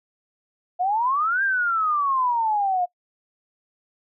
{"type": "exponential two-way sweep", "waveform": "sine", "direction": "up then down", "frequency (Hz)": [701, 1617, 701], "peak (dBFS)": -19, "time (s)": [0.79, 2.86], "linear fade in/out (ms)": 20, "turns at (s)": 1.43, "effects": ["noise-tail reverb RT60 0.1 s tail -22 dB re dry"]}